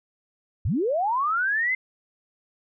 sine linear sweep, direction up, 63.5 to 2093 Hz, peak -21 dBFS, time 0.65-1.75 s, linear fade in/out 5 ms, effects none

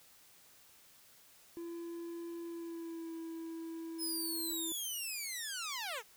triangle tone with pitch glide, 338.9 to 328.5 Hz, E4 to E4, +48 to -6 cents, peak -39 dBFS, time 1.57-4.72 s, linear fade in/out 0 ms, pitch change -54 cents, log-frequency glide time 2.43-3.14 s
10% pulse linear sweep, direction down, 5200 to 398 Hz, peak -30 dBFS, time 3.98-6.03 s, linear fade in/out 50 ms
effects white hiss -62 dBFS RMS until 6.16 s

